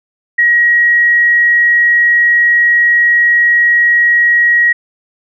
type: tone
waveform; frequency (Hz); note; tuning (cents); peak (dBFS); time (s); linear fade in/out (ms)
sine; 1900; A#6; +33; -6; 0.38-4.73; 10
effects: none